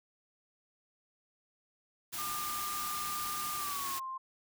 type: band-stop noise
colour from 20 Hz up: white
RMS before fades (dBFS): -39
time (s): 2.12-4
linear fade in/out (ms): 20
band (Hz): 430 to 690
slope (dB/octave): 96
type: tone with pitch glide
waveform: sine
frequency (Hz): 1200 to 1050.7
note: D6 to C6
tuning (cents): +37 to +7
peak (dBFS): -37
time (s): 2.18-4.18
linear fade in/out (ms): 10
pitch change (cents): -230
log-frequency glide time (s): 3.56-4.04
effects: none